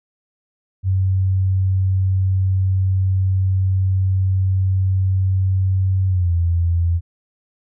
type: tone with pitch glide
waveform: sine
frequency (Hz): 94.7 to 85.35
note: F#2 to F2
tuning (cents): +41 to -39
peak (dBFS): -14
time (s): 0.83-7.01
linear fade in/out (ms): 50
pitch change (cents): -180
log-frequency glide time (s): 6.08-6.33
effects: none